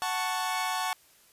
sawtooth chord, F# minor, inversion none, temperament equal, 740 / 880 / 1108.7 Hz, F#5 / A5 / C#6, 0 / 0 / 0 cents, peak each -29 dBFS, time 0.02-0.93 s, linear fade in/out 0 ms, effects white hiss -60 dBFS RMS until 1.32 s + resampled to 32000 Hz

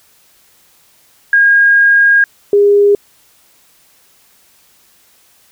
sine tone pair in turn, 1627 / 406.8 Hz, G#6 / G#4, -36 / -36 cents, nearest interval 2 octaves, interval 2400 cents, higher first, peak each -5 dBFS, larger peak neither, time 1.33-2.24 / 2.53-2.95 s, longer first, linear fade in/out 2 ms, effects white hiss -50 dBFS RMS until 5.51 s

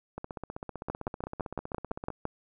two click trains, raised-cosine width 1 ms, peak -23 / -17 dBFS, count 31 / 9, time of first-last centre 0.18-2.103 / 0.9-2.254 s, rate 15.6 / 5.91 Hz, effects none

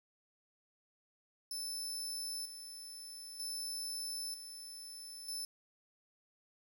25% pulse tone with tremolo, 5274 Hz, E8, in tune, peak -34 dBFS, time 1.51-5.45 s, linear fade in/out 2 ms, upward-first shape square, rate 0.53 Hz, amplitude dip 60%, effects 11-bit

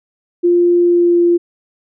sine tone with pitch glide, 349.2 to 345.8 Hz, F4 to F4, 0 to -17 cents, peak -8 dBFS, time 0.43-1.38 s, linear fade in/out 20 ms, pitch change -17 cents, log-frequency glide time 0.8-1.22 s, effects none

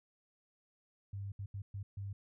sine tone bursts at uneven times, 99.3 Hz, G2, 23 cents sharp, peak -39 dBFS, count 5, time 1.13-1.32 / 1.39-1.46 / 1.54-1.62 / 1.74-1.83 / 1.97-2.13 s, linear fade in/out 5 ms, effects none

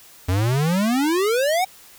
square exponential sweep, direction up, 87.31 to 773 Hz, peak -18 dBFS, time 0.28-1.65 s, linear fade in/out 10 ms, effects white hiss -47 dBFS RMS until 1.98 s

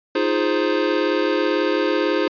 square chord, F minor seventh, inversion third, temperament equal, 311.1 / 349.2 / 415.3 / 523.3 Hz, Eb4 / F4 / Ab4 / C5, 0 / 0 / 0 / 0 cents, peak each -24 dBFS, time 0.15-2.28 s, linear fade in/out 5 ms, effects resampled to 11025 Hz

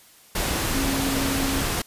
sine tone in noise, 271.3 Hz, C#4, 37 cents flat, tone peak -25 dBFS, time 0.74-1.61 s, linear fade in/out 5 ms, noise pink, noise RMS -25 dBFS, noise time 0.35-1.82 s, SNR -3 dB, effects white hiss -52 dBFS RMS until 1.86 s + resampled to 32000 Hz

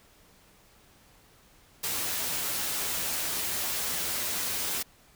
white noise with comb filter, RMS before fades -31 dBFS, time 1.83-4.83 s, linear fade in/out 10 ms, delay 12 ms, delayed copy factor +0.55, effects pink hiss -59 dBFS RMS until 5.15 s

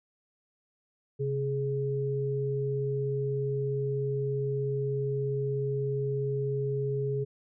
sine tone pair together, 133.8 / 418.2 Hz, C3 / G#4, +39 / +12 cents, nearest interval octave + minor sixth, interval 1973 cents, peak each -30 / -30 dBFS, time 1.19-7.25 s, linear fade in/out 20 ms, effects none

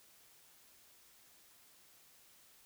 silence, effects white hiss -64 dBFS RMS until 2.65 s

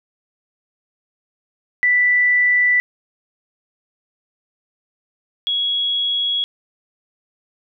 sine tone pair in turn, 1975.5 / 3333 Hz, B6 / G#7, 0 / +5 cents, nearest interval major sixth, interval 905 cents, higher second, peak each -12 / -17 dBFS, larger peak first, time 1.83-2.8 / 5.47-6.44 s, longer neither, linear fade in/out 0 ms, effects none

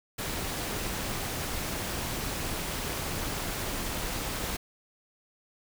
pink noise with amplitude modulation, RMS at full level -31 dBFS, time 0.18-4.57 s, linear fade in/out 10 ms, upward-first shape sine, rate 242 Hz, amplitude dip 50%, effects none

